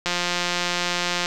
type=click train; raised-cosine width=0.2 ms; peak=-6 dBFS; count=212; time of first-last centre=0.06-1.259 s; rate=176 Hz; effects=none